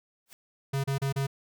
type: noise with exponential growth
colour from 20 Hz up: white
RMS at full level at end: -45 dBFS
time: 0.26-0.33 s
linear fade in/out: 1 ms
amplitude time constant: 15 ms
type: tone bursts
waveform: square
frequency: 137.2 Hz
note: C#3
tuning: 17 cents flat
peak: -27 dBFS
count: 4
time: 0.73-1.269 s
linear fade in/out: 10 ms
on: 110 ms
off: 33 ms
effects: none